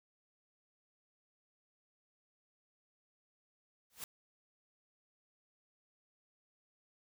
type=noise with exponential growth; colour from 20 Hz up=white; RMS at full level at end=-40 dBFS; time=3.9-4.04 s; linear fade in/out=1 ms; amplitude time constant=30 ms; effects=none